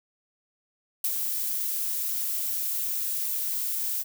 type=noise with ADSR envelope; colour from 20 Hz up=violet; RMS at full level=-25 dBFS; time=1.04-4.04 s; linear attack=4 ms; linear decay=46 ms; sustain=-4 dB; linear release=31 ms; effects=none